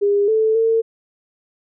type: tone with pitch steps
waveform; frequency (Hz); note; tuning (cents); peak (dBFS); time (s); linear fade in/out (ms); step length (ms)
sine; 405.6 / 439.2 / 451.5; G#4 / A4 / A4; -41 / -3 / +45; -13; 0.01-0.82; 20; 270
effects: none